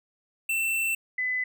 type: tone pair in turn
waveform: square / sine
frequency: 2682 / 2009 Hz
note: E7 / B6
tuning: +29 / +29 cents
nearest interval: perfect fourth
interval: 500 cents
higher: first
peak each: -25 dBFS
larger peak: neither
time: 0.49-0.95 / 1.18-1.44 s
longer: first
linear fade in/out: 5 ms
effects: none